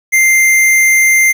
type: tone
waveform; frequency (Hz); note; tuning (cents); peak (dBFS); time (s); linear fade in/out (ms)
square; 2093; C7; 0; -7; 0.12-1.33; 20
effects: 7-bit